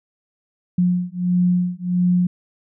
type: beating tone pair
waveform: sine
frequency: 178.1 / 179.6 Hz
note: F3 / F3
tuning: +34 / +49 cents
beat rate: 1.5 Hz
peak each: -19 dBFS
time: 0.78-2.27 s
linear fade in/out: 5 ms
effects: none